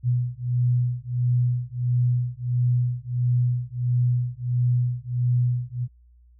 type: beating tone pair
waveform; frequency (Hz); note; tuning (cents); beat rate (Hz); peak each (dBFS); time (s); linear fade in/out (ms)
sine; 122.2 / 123.7; B2 / B2; -18 / +3; 1.5; -23; 0.03-5.88; 50
effects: added 60 Hz sine -51 dBFS peak until 6.39 s